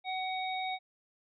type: harmonic tone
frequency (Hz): 749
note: F#5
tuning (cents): +21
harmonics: 1 / 3 / 5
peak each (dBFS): -34 / -39 / -41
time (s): 0.04-0.79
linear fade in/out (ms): 50
effects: none